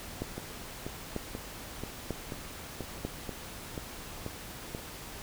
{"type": "two click trains", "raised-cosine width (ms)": 2, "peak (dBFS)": [-23, -19], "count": [10, 4], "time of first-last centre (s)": [[0.38, 4.749], [0.22, 3.05]], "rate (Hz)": [2.06, 1.06], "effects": ["pink hiss -44 dBFS RMS until 5.22 s"]}